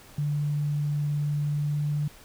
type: tone with pitch glide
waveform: sine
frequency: 146.83 to 147.77 Hz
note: D3 to D3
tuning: 0 to +11 cents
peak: -24 dBFS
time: 0.18-2.08 s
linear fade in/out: 5 ms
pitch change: +11 cents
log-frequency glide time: 1.47-1.96 s
effects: pink hiss -51 dBFS RMS until 2.24 s